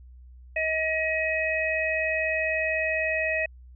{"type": "harmonic tone", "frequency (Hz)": 634, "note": "D#5", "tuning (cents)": 32, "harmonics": [1, 3, 4], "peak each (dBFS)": [-28, -28, -28], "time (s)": [0.56, 3.46], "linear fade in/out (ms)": 5, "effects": ["added 62 Hz sine -45 dBFS peak until 3.75 s"]}